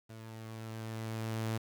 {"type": "tone with level ramp", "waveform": "sawtooth", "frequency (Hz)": 111.5, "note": "A2", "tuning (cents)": 23, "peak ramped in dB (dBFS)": [-43, -28], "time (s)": [0.09, 1.58], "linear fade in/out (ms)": 10, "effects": ["10-bit"]}